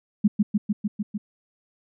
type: tone with echo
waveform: sine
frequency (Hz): 207.7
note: G#3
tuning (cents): 0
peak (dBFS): -13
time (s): 0.24-0.28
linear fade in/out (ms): 10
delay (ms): 150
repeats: 6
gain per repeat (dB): -2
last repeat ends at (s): 1.18
effects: none